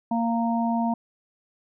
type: harmonic tone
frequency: 231.5 Hz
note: A#3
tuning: 12 cents flat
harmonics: 1 / 3 / 4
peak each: -23 / -28 / -29 dBFS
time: 0.11-0.94 s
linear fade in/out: 5 ms
effects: none